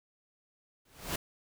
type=noise with exponential growth; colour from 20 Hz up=pink; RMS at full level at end=-30 dBFS; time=0.85-1.16 s; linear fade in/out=5 ms; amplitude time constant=66 ms; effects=none